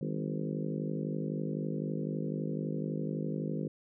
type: harmonic tone with a mistuned harmonic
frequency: 51.91 Hz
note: G#1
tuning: in tune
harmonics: 3 / 4 / 5 / 6 / 7 / 8 / 9 / 10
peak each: -36 / -38 / -40 / -42 / -43 / -44 / -45 / -46 dBFS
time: 0.01-3.68 s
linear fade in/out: 5 ms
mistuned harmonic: 4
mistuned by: -66 cents
effects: none